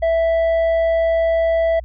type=tone with tanh clipping; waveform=sine; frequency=659.3 Hz; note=E5; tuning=in tune; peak=-15 dBFS; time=0.02-1.8 s; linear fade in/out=10 ms; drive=5 dB; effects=added 60 Hz sine -31 dBFS peak until 1.84 s